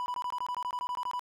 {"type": "tone bursts", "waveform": "triangle", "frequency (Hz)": 987.8, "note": "B5", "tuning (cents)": 0, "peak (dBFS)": -29, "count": 15, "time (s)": [0, 1.194], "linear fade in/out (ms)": 0, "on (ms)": 60, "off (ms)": 21, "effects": []}